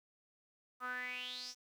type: tone with band-pass filter sweep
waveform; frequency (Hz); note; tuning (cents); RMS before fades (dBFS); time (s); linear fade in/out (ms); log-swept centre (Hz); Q
sawtooth; 250; B3; +21; -43; 0.8-1.55; 50; 1200 to 5900; 7.7
effects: 11-bit